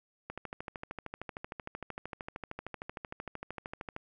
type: click train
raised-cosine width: 0.5 ms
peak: -24 dBFS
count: 49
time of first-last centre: 0.3-3.964 s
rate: 13.1 Hz
effects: none